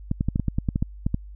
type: clicks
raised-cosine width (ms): 5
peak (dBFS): -10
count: 12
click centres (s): 0.114 / 0.209 / 0.286 / 0.359 / 0.397 / 0.483 / 0.585 / 0.688 / 0.759 / 0.825 / 1.065 / 1.144
effects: added 50 Hz sine -38 dBFS peak until 1.35 s